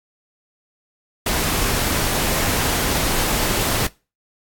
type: noise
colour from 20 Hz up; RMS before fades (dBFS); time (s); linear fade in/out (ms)
pink; -20; 1.26-3.87; 5
effects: noise-tail reverb RT60 0.3 s tail -22 dB re dry + AAC 64 kbps